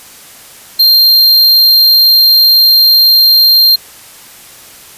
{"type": "tone", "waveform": "square", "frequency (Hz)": 4186, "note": "C8", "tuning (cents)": 0, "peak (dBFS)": -4, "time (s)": [0.79, 3.76], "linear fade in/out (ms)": 10, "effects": ["white hiss -35 dBFS RMS until 4.97 s", "resampled to 32000 Hz"]}